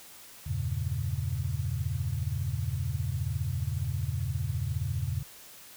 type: chord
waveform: sine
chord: E diminished seventh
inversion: none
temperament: equal with one note detuned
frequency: 82.41 / 97.27 / 116.54 / 138.59 Hz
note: E2 / G2 / Bb2 / Db3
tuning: 0 / -13 / 0 / 0 cents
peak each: -34 dBFS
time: 0.46-5.23 s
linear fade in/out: 10 ms
effects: white hiss -50 dBFS RMS until 5.76 s